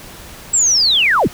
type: linear sweep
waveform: sine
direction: down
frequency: 7800 to 55 Hz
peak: -10 dBFS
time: 0.53-1.28 s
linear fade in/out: 10 ms
effects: pink hiss -36 dBFS RMS until 1.33 s